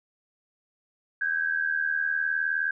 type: tone pair together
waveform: sine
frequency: 1555.4 / 1635 Hz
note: G6 / G#6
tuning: -14 / -28 cents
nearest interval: minor second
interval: 86 cents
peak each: -27 dBFS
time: 1.21-2.71 s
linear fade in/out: 5 ms
effects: none